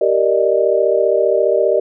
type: chord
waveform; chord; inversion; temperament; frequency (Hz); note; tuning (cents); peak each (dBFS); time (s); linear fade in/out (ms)
sine; Eb major seventh; first; equal with one note detuned; 389.5 / 466.2 / 587.3 / 622.3; G4 / Bb4 / D5 / Eb5; -11 / 0 / 0 / 0; -17; 0.01-1.8; 5
effects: none